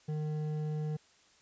sine tone with hard clipping, 152.7 Hz, D#3, 32 cents flat, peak -34 dBFS, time 0.08-0.97 s, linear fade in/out 10 ms, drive 8 dB, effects white hiss -64 dBFS RMS until 1.41 s + resampled to 16000 Hz

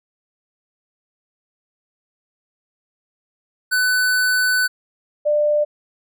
square / sine tone pair in turn, 1500 / 595.3 Hz, F#6 / D5, +23 / +23 cents, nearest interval octave + major third, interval 1600 cents, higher first, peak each -16 / -14 dBFS, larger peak second, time 3.71-4.68 / 5.25-5.65 s, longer first, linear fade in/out 20 ms, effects none

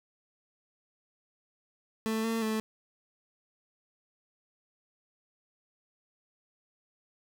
30% pulse tone with pitch steps, 221.1 / 226.5 / 218.7 Hz, A3 / A#3 / A3, +9 / -50 / -10 cents, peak -26 dBFS, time 2.06-2.6 s, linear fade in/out 0 ms, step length 180 ms, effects none

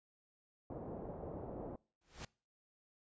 white low-pass noise, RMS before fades -46 dBFS, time 0.7-1.76 s, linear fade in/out 2 ms, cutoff 670 Hz, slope 24 dB/octave
pink noise with exponential growth, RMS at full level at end -43 dBFS, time 2.01-2.25 s, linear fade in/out 5 ms, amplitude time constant 52 ms
effects noise-tail reverb RT60 0.4 s tail -25 dB re dry + resampled to 16000 Hz

